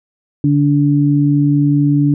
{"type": "tone pair together", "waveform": "sine", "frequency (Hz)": [144.73, 289.1], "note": ["D3", "D4"], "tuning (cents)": [-25, -27], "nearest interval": "octave", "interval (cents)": 1198, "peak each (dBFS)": -12, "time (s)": [0.44, 2.14], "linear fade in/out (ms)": 2, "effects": []}